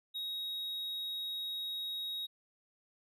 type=tone; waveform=triangle; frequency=3780 Hz; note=A#7; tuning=23 cents sharp; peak=-35 dBFS; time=0.14-2.27 s; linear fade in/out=20 ms; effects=none